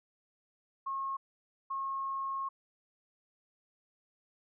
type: tone bursts at uneven times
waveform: sine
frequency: 1084 Hz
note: C#6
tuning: 39 cents flat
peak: -33 dBFS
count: 2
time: 0.86-1.17 / 1.7-2.49 s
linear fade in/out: 10 ms
effects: none